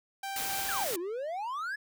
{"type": "tone with tremolo", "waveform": "sawtooth", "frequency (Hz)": 784, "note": "G5", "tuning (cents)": 0, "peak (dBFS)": -31, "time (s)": [0.23, 0.84], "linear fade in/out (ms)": 5, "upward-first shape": "square", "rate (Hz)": 3.8, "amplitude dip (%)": 25}
{"type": "noise", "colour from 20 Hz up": "white", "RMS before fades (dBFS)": -35, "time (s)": [0.36, 0.96], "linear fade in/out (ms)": 2}
{"type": "exponential two-way sweep", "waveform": "triangle", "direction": "down then up", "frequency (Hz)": [1807, 330, 1740], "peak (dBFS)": -31, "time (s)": [0.68, 1.76], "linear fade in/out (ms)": 10, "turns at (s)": 0.98}
{"effects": []}